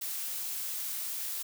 blue noise, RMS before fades -36 dBFS, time 0.01-1.43 s, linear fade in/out 10 ms, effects none

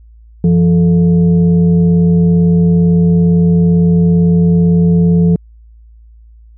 sine tone with frequency modulation, 170.9 Hz, F3, 37 cents flat, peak -6 dBFS, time 0.44-5.36 s, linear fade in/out 2 ms, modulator 264 Hz, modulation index 0.5, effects added 56 Hz sine -37 dBFS peak until 6.57 s

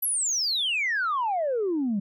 sine exponential sweep, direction down, 12000 to 190.4 Hz, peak -22 dBFS, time 0.02-2 s, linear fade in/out 10 ms, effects tanh soft clip ceiling -20 dBFS

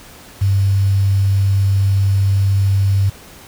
sine tone with quantisation, 98 Hz, G2, in tune, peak -11 dBFS, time 0.41-3.1 s, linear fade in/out 10 ms, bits 6, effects pink hiss -40 dBFS RMS until 3.47 s

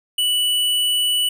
square tone, 2960 Hz, F#7, in tune, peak -17 dBFS, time 0.18-1.29 s, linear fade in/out 5 ms, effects none

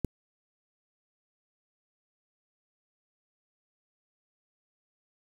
click, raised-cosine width 3 ms, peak -15 dBFS, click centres 0.047 s, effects 7-bit

